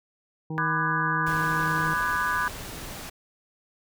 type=harmonic tone; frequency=158.2 Hz; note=D#3; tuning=29 cents sharp; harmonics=1 / 2 / 3 / 5 / 6; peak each=-30 / -36 / -40 / -44 / -46 dBFS; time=0.5-1.94 s; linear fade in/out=5 ms
type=chord; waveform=sine; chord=G# half-diminished seventh; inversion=first; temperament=just; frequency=996.7 / 1196.1 / 1495.1 / 1661.2 Hz; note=B5 / D6 / F#6 / G#6; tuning=+16 / +31 / +18 / 0 cents; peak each=-29 dBFS; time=0.58-2.48 s; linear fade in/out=0 ms
type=noise; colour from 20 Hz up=pink; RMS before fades=-38 dBFS; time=1.26-3.1 s; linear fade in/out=10 ms
effects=none